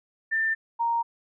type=tone pair in turn; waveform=sine; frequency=1788 / 931.4 Hz; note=A6 / A#5; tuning=+27 / -2 cents; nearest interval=major seventh; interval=1129 cents; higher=first; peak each=-22 dBFS; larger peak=neither; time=0.31-0.55 / 0.79-1.03 s; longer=neither; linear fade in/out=20 ms; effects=none